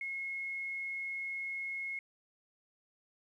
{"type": "tone with quantisation", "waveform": "sine", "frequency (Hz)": 2168, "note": "C#7", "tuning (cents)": -39, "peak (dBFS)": -36, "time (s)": [0.01, 1.99], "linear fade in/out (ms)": 2, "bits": 11, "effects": ["resampled to 24000 Hz"]}